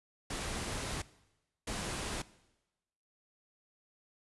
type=noise bursts at uneven times; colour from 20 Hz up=pink; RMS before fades=-38 dBFS; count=2; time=0.3-1.02 / 1.67-2.22 s; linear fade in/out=5 ms; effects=noise-tail reverb RT60 1.0 s tail -19 dB re dry + resampled to 24000 Hz